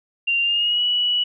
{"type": "tone with pitch glide", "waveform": "sine", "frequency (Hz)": [2775, 2940], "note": ["F7", "F#7"], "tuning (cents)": [-12, -12], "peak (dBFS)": -17, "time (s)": [0.27, 1.24], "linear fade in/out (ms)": 10, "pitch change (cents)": 100, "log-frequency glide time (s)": [0.41, 0.84], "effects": []}